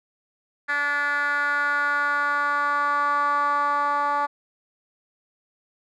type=tone with band-pass filter sweep; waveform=10% pulse; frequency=288.7 Hz; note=D4; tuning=30 cents flat; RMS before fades=-23 dBFS; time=0.68-4.27 s; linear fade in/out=20 ms; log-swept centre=1700 to 1000 Hz; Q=4.3; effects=none